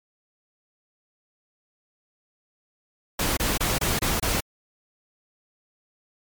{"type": "noise bursts", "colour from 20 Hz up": "pink", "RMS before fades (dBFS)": -24, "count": 6, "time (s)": [3.19, 4.405], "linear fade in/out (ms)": 5, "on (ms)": 180, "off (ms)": 27, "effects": ["MP3 96 kbps"]}